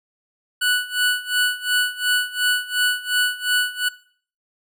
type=tone with tremolo; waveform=25% pulse; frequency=1480 Hz; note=F#6; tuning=in tune; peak=-12 dBFS; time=0.61-3.89 s; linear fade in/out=10 ms; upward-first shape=sine; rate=2.8 Hz; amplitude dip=90%; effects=noise-tail reverb RT60 0.5 s tail -19 dB re dry